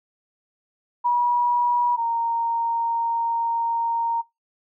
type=tone pair in turn; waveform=sine; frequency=966 / 926.9 Hz; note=B5 / A#5; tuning=-39 / -10 cents; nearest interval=minor second; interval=71 cents; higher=first; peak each=-17 / -21 dBFS; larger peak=first; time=1.04-1.97 / 1.97-4.22 s; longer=second; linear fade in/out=20 ms; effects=noise-tail reverb RT60 0.2 s tail -21 dB re dry